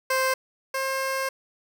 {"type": "tone pair in turn", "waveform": "15% pulse", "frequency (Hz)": [523.3, 533.1], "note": ["C5", "C5"], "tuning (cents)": [0, 32], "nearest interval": "unison", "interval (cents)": 32, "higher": "second", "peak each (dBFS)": [-15, -19], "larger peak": "first", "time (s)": [[0.1, 0.34], [0.74, 1.29]], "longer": "second", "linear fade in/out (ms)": 5, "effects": []}